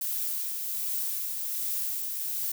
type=noise with tremolo; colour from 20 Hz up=violet; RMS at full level=-30 dBFS; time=0.01-2.52 s; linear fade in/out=5 ms; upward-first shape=triangle; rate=1.3 Hz; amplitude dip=35%; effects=none